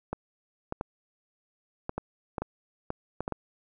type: clicks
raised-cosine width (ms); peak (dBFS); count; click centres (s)
1; -17; 11; 0.13 / 0.724 / 0.811 / 1.894 / 1.98 / 2.382 / 2.42 / 2.904 / 3.206 / 3.279 / 3.323
effects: none